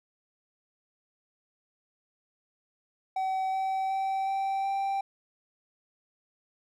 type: tone with pitch steps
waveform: triangle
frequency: 761 / 766.7 / 772.5 / 778.3 / 784.2 Hz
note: F#5 / G5 / G5 / G5 / G5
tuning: +48 / -39 / -26 / -13 / 0 cents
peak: -25 dBFS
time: 3.16-5.01 s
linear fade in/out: 5 ms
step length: 370 ms
effects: none